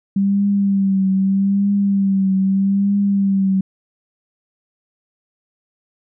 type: tone with vibrato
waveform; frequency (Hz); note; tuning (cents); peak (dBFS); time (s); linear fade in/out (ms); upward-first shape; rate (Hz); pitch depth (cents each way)
sine; 196; G3; 0; -13; 0.16-3.61; 5; triangle; 0.8; 51
effects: none